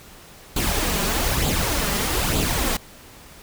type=noise with flanger; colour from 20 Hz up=pink; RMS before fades=-22 dBFS; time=0.56-2.77 s; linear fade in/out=5 ms; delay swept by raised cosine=0.26 to 5.06 ms; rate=1.1 Hz; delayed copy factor=+0.6; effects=pink hiss -45 dBFS RMS until 3.42 s